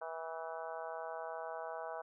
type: harmonic tone with a mistuned harmonic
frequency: 162.6 Hz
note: E3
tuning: 23 cents flat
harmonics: 3 / 4 / 5 / 6 / 7 / 8 / 9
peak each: -48 / -44 / -47 / -49 / -52 / -53 / -52 dBFS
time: 0.01-2.02 s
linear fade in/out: 10 ms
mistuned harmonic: 9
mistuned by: +41 cents
effects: none